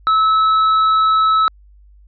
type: tone with tanh clipping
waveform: sine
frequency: 1300 Hz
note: E6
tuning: 24 cents flat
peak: -12 dBFS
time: 0.07-1.48 s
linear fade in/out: 0 ms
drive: 7 dB
effects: added 50 Hz sine -43 dBFS peak until 2.07 s + resampled to 11025 Hz